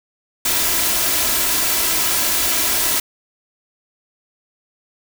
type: noise with comb filter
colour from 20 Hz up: white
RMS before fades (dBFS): -18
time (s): 0.45-3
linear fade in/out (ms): 5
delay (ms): 3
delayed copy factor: +0.5
effects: none